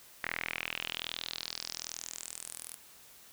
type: tone with band-pass filter sweep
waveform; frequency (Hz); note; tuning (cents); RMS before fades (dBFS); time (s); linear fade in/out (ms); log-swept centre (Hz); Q
sawtooth; 41.2; E1; 0; -41; 0.23-2.76; 10; 1900 to 11000; 4.3
effects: white hiss -56 dBFS RMS until 3.32 s